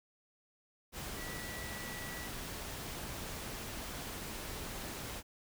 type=tone in noise; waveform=sine; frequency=1949 Hz; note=B6; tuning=23 cents flat; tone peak=-47 dBFS; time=1.15-2.3 s; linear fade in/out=50 ms; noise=pink; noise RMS=-43 dBFS; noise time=0.92-5.23 s; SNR=-7 dB; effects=none